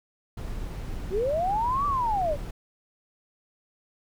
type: noise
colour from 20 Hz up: brown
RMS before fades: -34 dBFS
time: 0.37-2.51 s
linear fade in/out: 5 ms
type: linear two-way sweep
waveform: sine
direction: up then down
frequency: 349.9 to 1174.7 to 548 Hz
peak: -23 dBFS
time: 1.1-2.37 s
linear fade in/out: 50 ms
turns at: 1.86 s
effects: none